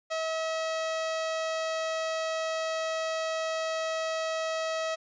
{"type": "tone", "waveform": "sawtooth", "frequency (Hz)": 643, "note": "E5", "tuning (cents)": -43, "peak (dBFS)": -25, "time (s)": [0.1, 4.96], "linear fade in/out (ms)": 20, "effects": ["resampled to 16000 Hz"]}